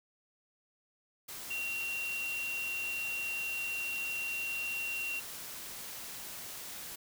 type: tone in noise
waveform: sine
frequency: 2748 Hz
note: F7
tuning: 29 cents flat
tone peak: -34 dBFS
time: 1.5-5.2 s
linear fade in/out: 10 ms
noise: white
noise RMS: -44 dBFS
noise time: 1.28-6.96 s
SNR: +7 dB
effects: none